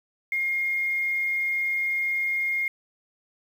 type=tone with quantisation; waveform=sine; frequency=2134 Hz; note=C7; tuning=34 cents sharp; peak=-23 dBFS; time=0.32-2.68 s; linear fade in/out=2 ms; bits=8; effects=none